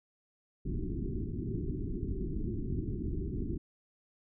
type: low-pass noise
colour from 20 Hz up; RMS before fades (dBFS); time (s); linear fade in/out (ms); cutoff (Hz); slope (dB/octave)
pink; -35; 0.65-3.58; 10; 400; 96
effects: none